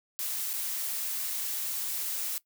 blue noise with dropouts, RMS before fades -33 dBFS, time 0.19-2.38 s, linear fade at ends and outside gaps 0 ms, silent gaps 0.532-0.537 s, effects noise-tail reverb RT60 0.1 s tail -19 dB re dry

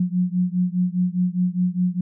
sine beating tone pair, 178.2 / 183.1 Hz, F3 / F#3, +35 / -18 cents, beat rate 4.9 Hz, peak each -21 / -22 dBFS, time 0-2.01 s, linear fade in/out 5 ms, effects none

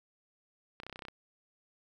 clicks, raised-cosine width 0.3 ms, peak -27 dBFS, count 10, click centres 0.801 / 0.834 / 0.866 / 0.897 / 0.927 / 0.959 / 0.992 / 1.022 / 1.052 / 1.084 s, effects 10-bit

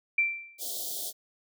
sine tone with exponential decay, 2349 Hz, D7, in tune, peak -19 dBFS, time 0.18-0.61 s, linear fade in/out 5 ms, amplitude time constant 93 ms
white band-stop noise, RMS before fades -35 dBFS, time 0.58-1.13 s, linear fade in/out 50 ms, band 750 to 3200 Hz, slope 96 dB/octave
effects high-pass 400 Hz 12 dB/octave

